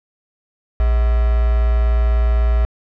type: tone with quantisation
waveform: sine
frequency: 58.1 Hz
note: A#1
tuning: 5 cents flat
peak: -12 dBFS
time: 0.8-2.65 s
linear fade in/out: 0 ms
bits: 4
effects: low-pass 2000 Hz 12 dB/octave